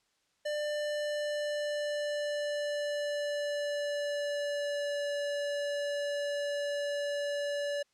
square tone with pitch glide, 595 to 576.1 Hz, D5 to D5, +22 to -33 cents, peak -32 dBFS, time 0.45-7.83 s, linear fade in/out 10 ms, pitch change -55 cents, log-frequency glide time 0.58-5.13 s, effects white hiss -74 dBFS RMS until 7.93 s + low-pass 7000 Hz 12 dB/octave

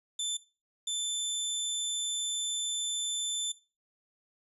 25% pulse tone pair in turn, 3533 / 3533 Hz, A7 / A7, +6 / +6 cents, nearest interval unison, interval 0 cents, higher neither, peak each -27 dBFS, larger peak neither, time 0.19-0.37 / 0.87-3.52 s, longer second, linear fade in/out 5 ms, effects noise-tail reverb RT60 0.3 s tail -17 dB re dry + resampled to 32000 Hz

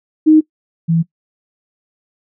sine tone pair in turn, 311.1 / 165.28 Hz, D#4 / E3, 0 / +5 cents, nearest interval major seventh, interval 1095 cents, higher first, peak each -4 / -10 dBFS, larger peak first, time 0.26-0.41 / 0.88-1.03 s, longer neither, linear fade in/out 20 ms, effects noise-tail reverb RT60 0.1 s tail -21 dB re dry

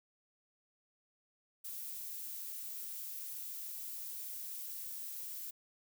violet noise, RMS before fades -44 dBFS, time 1.64-5.51 s, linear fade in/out 10 ms, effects none

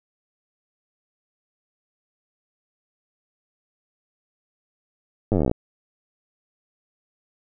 slowing click train, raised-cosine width 2 ms, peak -8 dBFS, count 16, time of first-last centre 5.32-5.514 s, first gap 9 ms, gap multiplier 1.05, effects none

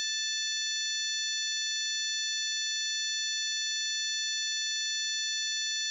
harmonic tone with a mistuned harmonic, 879 Hz, A5, 2 cents flat, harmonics 2 / 3 / 4 / 5 / 6 / 7 / 8, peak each -38 / -44 / -34 / -35 / -45 / -37 / -42 dBFS, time 0-5.9 s, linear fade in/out 0 ms, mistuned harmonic 7, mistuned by -72 cents, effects none

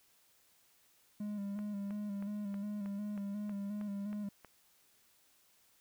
triangle tone with vibrato, 203.9 Hz, G#3, 32 cents flat, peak -35 dBFS, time 1.2-4.29 s, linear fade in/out 5 ms, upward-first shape square, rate 2.8 Hz, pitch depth 35 cents each way
click train, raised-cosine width 0.5 ms, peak -37 dBFS, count 10, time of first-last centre 1.59-4.447 s, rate 3.15 Hz
effects white hiss -69 dBFS RMS until 5.8 s

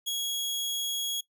sawtooth tone with ADSR envelope, 3322 Hz, G#7, in tune, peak -24 dBFS, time 0.06-1.21 s, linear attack 21 ms, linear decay 12 ms, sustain -2 dB, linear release 9 ms, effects noise-tail reverb RT60 0.1 s tail -19 dB re dry

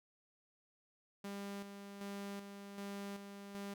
sawtooth tone with tremolo, 200 Hz, G3, 35 cents sharp, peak -39 dBFS, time 1.24-3.74 s, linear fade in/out 5 ms, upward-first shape square, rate 1.3 Hz, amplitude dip 50%, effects none

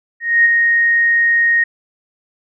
sine tone with ADSR envelope, 1864.7 Hz, A#6, in tune, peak -6 dBFS, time 0.2-1.64 s, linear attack 250 ms, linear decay 18 ms, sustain -4 dB, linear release 7 ms, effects none

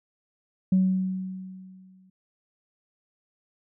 sine tone with exponential decay, 187.3 Hz, F#3, 21 cents sharp, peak -15 dBFS, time 0.72-2.1 s, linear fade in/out 5 ms, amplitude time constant 300 ms, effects tanh soft clip ceiling -13 dBFS

